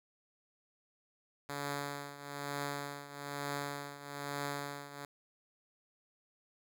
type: tone with tremolo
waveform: 5% pulse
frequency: 142.8 Hz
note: D3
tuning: 48 cents flat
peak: -24 dBFS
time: 1.49-5.05 s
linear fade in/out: 2 ms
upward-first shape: triangle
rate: 1.1 Hz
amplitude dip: 80%
effects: none